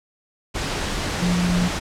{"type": "tone in noise", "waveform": "sine", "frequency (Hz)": 177, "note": "F3", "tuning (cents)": 23, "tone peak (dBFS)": -18, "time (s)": [1.21, 1.69], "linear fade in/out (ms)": 20, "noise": "pink", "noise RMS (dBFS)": -25, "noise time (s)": [0.54, 1.8], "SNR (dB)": 4, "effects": ["low-pass 7000 Hz 12 dB/octave"]}